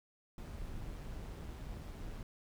brown noise with amplitude modulation, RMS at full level -43 dBFS, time 0.38-2.23 s, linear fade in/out 2 ms, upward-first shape sine, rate 156 Hz, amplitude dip 35%, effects none

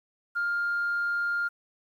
sine tone, 1404 Hz, F6, 9 cents sharp, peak -24 dBFS, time 0.35-1.49 s, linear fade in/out 20 ms, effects tanh soft clip ceiling -22 dBFS + 10-bit

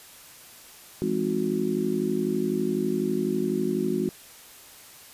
harmonic tone with a mistuned harmonic, 52 Hz, G#1, 3 cents sharp, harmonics 3 / 4 / 5 / 6 / 7, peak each -33 / -29 / -30 / -32 / -27 dBFS, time 1.02-4.09 s, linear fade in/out 0 ms, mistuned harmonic 3, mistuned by +130 cents, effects white hiss -48 dBFS RMS until 5.13 s + resampled to 32000 Hz

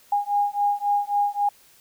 sine beating tone pair, 815 / 818.7 Hz, G#5 / G#5, -33 / -25 cents, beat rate 3.7 Hz, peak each -23 dBFS, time 0.12-1.49 s, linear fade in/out 5 ms, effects white hiss -55 dBFS RMS until 1.8 s

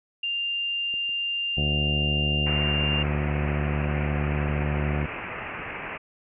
sine tone, 2794 Hz, F7, in tune, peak -25 dBFS, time 0.23-3.03 s, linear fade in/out 5 ms
clicks, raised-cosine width 2 ms, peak -33 / -39 / -39 dBFS, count 3, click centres 0.94 / 1.093 / 2.847 s
harmonic tone, 73.42 Hz, D2, in tune, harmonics 1 / 2 / 3 / 4 / 5 / 6 / 7 / 8 / 9 / 10, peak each -27 / -27 / -33 / -39 / -37 / -46 / -40 / -43 / -44 / -43 dBFS, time 1.57-5.06 s, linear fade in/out 5 ms
white low-pass noise, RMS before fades -35 dBFS, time 2.46-5.98 s, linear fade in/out 10 ms, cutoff 2700 Hz, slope 96 dB/octave
effects none

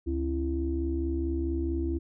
sine tone cluster, 72.2 / 271.7 / 336.2 Hz, D2 / C#4 / E4, -29 / -35 / +34 cents, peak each -29 / -35 / -30 dBFS, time 0.06-1.99 s, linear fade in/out 20 ms, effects tanh soft clip ceiling -17 dBFS

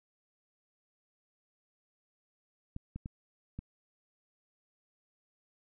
clicks, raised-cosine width 5 ms, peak -27 dBFS, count 4, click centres 2.764 / 2.96 / 3.059 / 3.59 s, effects none

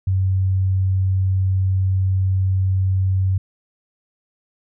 sine tone, 94.7 Hz, F#2, 41 cents sharp, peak -15 dBFS, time 0.07-3.38 s, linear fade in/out 5 ms, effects none

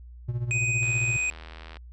triangle tone with tremolo, 120 Hz, B2, 49 cents flat, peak -22 dBFS, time 0.28-1.17 s, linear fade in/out 10 ms, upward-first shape sine, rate 15 Hz, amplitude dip 70%
square tone, 2498 Hz, D#7, 6 cents sharp, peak -25 dBFS, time 0.51-1.3 s, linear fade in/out 0 ms
click train, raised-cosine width 0.3 ms, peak -27 dBFS, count 77, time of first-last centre 0.83-1.769 s, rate 80.9 Hz
effects added 60 Hz sine -42 dBFS peak until 1.92 s + resampled to 22050 Hz

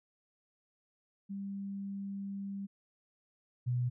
sine tone pair in turn, 197.8 / 123.25 Hz, G3 / B2, +16 / -3 cents, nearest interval minor sixth, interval 819 cents, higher first, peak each -37 / -29 dBFS, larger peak second, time 1.29-2.67 / 3.66-3.9 s, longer first, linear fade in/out 20 ms, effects none

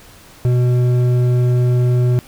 sine tone with hard clipping, 123.7 Hz, B2, 3 cents sharp, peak -13 dBFS, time 0.45-2.19 s, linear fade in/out 0 ms, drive 8 dB, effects pink hiss -43 dBFS RMS until 2.27 s

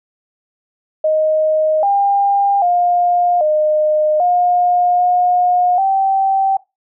sine tone with pitch steps, 623 / 800 / 707 / 612 / 713 / 718 / 776 Hz, D#5 / G5 / F5 / D#5 / F5 / F5 / G5, +2 / +35 / +21 / -29 / +36 / +48 / -18 cents, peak -11 dBFS, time 1.04-6.57 s, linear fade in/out 5 ms, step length 790 ms, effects noise-tail reverb RT60 0.2 s tail -18 dB re dry

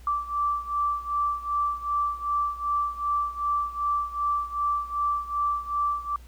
sine beating tone pair, 1166 / 1168.6 Hz, D6 / D6, -13 / -9 cents, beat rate 2.6 Hz, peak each -26 / -29 dBFS, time 0.07-6.16 s, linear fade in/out 2 ms, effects added 60 Hz sine -44 dBFS peak until 6.27 s + pink hiss -57 dBFS RMS until 6.27 s

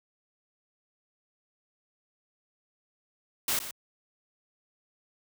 white noise with echo, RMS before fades -28 dBFS, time 3.48-3.59 s, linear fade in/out 2 ms, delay 120 ms, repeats 1, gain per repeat -11 dB, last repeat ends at 3.71 s, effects high-pass 80 Hz 12 dB/octave

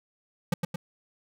square tone with echo, 172.4 Hz, F3, 22 cents flat, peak -22 dBFS, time 0.52-0.54 s, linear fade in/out 5 ms, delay 110 ms, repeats 2, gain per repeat -4 dB, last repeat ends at 0.76 s, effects none

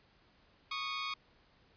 15% pulse tone pair together, 1108.7 / 1235.5 Hz, C#6 / D#6, 0 / -13 cents, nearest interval major second, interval 187 cents, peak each -32 / -33 dBFS, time 0.71-1.14 s, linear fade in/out 5 ms, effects pink hiss -67 dBFS RMS until 1.76 s + resampled to 11025 Hz

